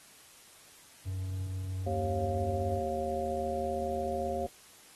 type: tone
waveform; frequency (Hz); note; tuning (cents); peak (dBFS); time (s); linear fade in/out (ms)
triangle; 93.8; F#2; +24; -31; 1.05-2.8; 20
type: harmonic tone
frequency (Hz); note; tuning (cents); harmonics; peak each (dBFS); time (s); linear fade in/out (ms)
77.78; D#2; 0; 1 / 3 / 5 / 7 / 9; -41 / -40 / -37 / -35 / -35; 1.86-4.47; 10
effects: white hiss -56 dBFS RMS until 4.95 s + AAC 32 kbps